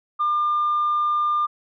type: tone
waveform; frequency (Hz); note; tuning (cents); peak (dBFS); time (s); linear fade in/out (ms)
sine; 1200; D6; +37; -17; 0.19-1.47; 20
effects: tanh soft clip ceiling -15 dBFS